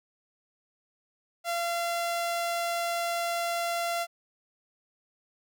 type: tone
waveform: sawtooth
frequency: 685 Hz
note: F5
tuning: 34 cents flat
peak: -24 dBFS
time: 1.44-4.07 s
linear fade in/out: 50 ms
effects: none